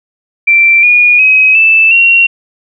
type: tone with pitch steps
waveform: sine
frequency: 2349 / 2442 / 2538 / 2638 / 2742 Hz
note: D7 / D#7 / D#7 / E7 / F7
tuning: 0 / -33 / +34 / +1 / -32 cents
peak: -3 dBFS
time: 0.47-2.27 s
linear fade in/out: 10 ms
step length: 360 ms
effects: none